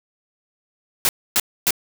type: noise bursts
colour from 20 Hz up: white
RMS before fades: -17 dBFS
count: 3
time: 1.05-1.707 s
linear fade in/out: 0 ms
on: 39 ms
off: 270 ms
effects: none